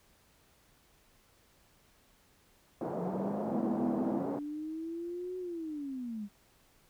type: band-pass noise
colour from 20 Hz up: white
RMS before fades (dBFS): -37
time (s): 2.81-4.39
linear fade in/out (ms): 2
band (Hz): 140 to 740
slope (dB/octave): 24
type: linear two-way sweep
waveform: sine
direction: up then down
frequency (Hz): 174.61 to 370 to 197.2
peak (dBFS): -36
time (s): 2.97-6.29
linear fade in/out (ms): 50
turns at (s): 5.38
type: chord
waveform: sine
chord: E major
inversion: first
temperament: equal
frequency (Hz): 207.7 / 246.9 / 329.6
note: G#3 / B3 / E4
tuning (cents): 0 / 0 / 0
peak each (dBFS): -36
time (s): 3.51-4.19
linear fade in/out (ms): 5
effects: pink hiss -66 dBFS RMS until 6.89 s